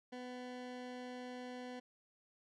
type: tone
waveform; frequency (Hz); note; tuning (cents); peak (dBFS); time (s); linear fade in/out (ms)
20% pulse; 249.6; B3; +19; -40; 0.12-1.8; 10
effects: low-pass 5000 Hz 12 dB/octave